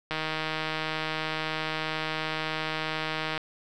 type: click train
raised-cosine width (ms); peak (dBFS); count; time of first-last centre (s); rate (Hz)
0.3; -14; 514; 0.11-3.378; 157
effects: none